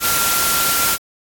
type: tone in noise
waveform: sine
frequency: 1375 Hz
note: F6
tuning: 27 cents flat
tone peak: -21 dBFS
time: 0-0.98 s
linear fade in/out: 50 ms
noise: white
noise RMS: -17 dBFS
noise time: 0-0.98 s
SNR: -7 dB
effects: AAC 64 kbps